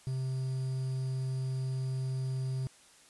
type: tone with quantisation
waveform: triangle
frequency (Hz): 130.81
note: C3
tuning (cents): 0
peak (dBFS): -29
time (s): 0.07-2.67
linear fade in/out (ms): 0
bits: 9
effects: white hiss -59 dBFS RMS until 3.09 s + resampled to 24000 Hz